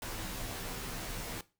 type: noise with comb filter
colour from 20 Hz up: pink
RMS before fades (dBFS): -40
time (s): 0.02-1.41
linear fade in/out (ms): 2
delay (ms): 14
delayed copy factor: -0.95
effects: noise-tail reverb RT60 0.3 s tail -18 dB re dry